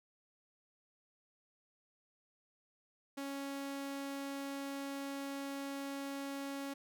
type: tone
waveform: sawtooth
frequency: 277.2 Hz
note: C#4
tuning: in tune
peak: -36 dBFS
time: 3.17-6.74 s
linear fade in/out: 10 ms
effects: none